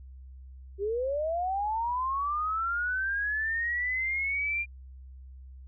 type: linear sweep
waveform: sine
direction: up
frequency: 381.9 to 2400 Hz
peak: -27 dBFS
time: 0.78-4.66 s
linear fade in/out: 50 ms
effects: added 65 Hz sine -44 dBFS peak until 5.67 s